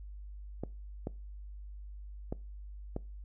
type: clicks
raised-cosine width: 2 ms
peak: -22 dBFS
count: 4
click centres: 0.636 / 1.071 / 2.325 / 2.964 s
effects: noise-tail reverb RT60 0.3 s tail -22 dB re dry + added 50 Hz sine -43 dBFS peak until 3.24 s